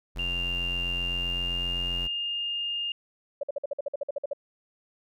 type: tone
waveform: square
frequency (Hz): 43.87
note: F1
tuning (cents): +9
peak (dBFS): -33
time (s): 0.15-2.08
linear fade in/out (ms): 20
type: tone with pitch glide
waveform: sine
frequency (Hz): 2794 to 2823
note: F7 to F7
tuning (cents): 0 to +18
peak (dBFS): -28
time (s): 0.19-2.92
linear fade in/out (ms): 2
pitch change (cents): +18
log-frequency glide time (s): 0.95-2.17
type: tone bursts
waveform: sine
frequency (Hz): 568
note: C#5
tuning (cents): +42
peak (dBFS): -26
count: 13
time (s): 3.41-4.333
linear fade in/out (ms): 5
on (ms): 23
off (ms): 52
effects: none